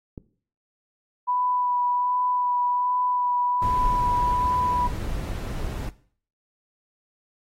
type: click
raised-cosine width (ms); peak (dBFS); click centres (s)
3; -23; 0.178
type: tone with vibrato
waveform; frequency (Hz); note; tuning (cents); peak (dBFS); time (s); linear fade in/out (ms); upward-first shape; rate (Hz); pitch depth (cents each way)
sine; 987.8; B5; 0; -21; 1.27-4.88; 20; sine; 1.3; 12
type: noise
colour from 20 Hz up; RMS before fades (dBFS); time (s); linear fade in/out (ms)
brown; -29; 3.62-5.89; 2
effects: noise-tail reverb RT60 0.5 s tail -17 dB re dry + AAC 48 kbps